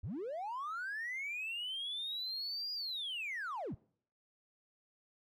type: linear two-way sweep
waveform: triangle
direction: up then down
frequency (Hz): 61.74 to 4901 to 61.74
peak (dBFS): -35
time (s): 0.03-3.75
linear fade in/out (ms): 10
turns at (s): 2.73
effects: noise-tail reverb RT60 0.6 s tail -26 dB re dry + tanh soft clip ceiling -34 dBFS